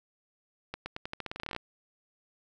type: accelerating click train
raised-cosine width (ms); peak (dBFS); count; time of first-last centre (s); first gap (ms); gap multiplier
0.3; -20; 17; 0.74-1.564; 120; 0.87
effects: none